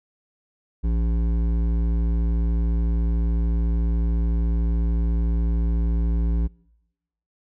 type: tone with hard clipping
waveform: triangle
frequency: 56.9 Hz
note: A#1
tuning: 41 cents flat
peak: -21 dBFS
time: 0.83-6.48 s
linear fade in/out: 20 ms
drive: 15 dB
effects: noise-tail reverb RT60 1.0 s tail -26 dB re dry